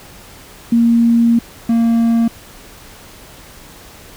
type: tone pair in turn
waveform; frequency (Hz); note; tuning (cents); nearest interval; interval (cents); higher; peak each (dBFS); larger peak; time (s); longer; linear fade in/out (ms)
sine / triangle; 233.1 / 230.7; A#3 / A#3; 0 / -18; unison; 18; first; -8; neither; 0.72-1.39 / 1.69-2.28; first; 5
effects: pink hiss -39 dBFS RMS until 4.16 s